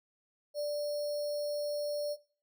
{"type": "tone with sample-and-hold", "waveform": "sine", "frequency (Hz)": 587.3, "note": "D5", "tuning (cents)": 0, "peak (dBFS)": -31, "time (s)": [0.54, 2.17], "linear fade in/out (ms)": 50, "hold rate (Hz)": 4900, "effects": ["noise-tail reverb RT60 0.4 s tail -17 dB re dry"]}